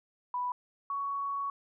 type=tone pair in turn; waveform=sine; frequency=987.8 / 1118.1 Hz; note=B5 / C#6; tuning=0 / +15 cents; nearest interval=major second; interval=215 cents; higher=second; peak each=-30 / -31 dBFS; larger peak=first; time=0.34-0.52 / 0.9-1.5 s; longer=second; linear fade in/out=2 ms; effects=none